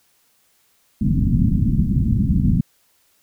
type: low-pass noise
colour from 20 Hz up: white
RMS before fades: -17 dBFS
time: 1.01-2.61 s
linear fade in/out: 5 ms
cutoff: 240 Hz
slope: 48 dB/octave
effects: white hiss -61 dBFS RMS until 3.22 s